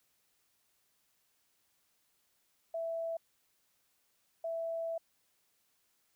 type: tone bursts at uneven times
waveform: sine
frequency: 661 Hz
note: E5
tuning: 5 cents sharp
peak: -34 dBFS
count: 2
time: 2.74-3.17 / 4.44-4.98 s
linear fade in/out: 5 ms
effects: white hiss -75 dBFS RMS until 6.15 s

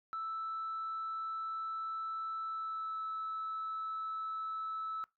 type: tone with pitch glide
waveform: sine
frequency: 1318.5 to 1307.1 Hz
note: E6 to E6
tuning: 0 to -15 cents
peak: -35 dBFS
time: 0.13-5.04 s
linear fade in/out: 0 ms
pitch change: -15 cents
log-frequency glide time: 2.44-3.01 s
effects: noise-tail reverb RT60 0.2 s tail -22 dB re dry + tanh soft clip ceiling -33 dBFS

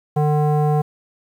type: tone with low-pass filter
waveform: square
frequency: 150 Hz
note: D3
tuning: 37 cents sharp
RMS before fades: -17 dBFS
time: 0.16-0.82 s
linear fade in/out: 10 ms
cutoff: 770 Hz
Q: 2.4
effects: 8-bit

